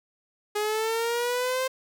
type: linear sweep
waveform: sawtooth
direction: up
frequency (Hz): 415.3 to 525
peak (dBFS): -21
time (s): 0.55-1.68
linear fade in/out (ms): 10
effects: none